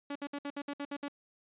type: tone bursts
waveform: sawtooth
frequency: 285.3 Hz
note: C#4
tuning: 50 cents sharp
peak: -32 dBFS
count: 9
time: 0.1-1.083 s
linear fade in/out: 5 ms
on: 55 ms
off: 61 ms
effects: resampled to 8000 Hz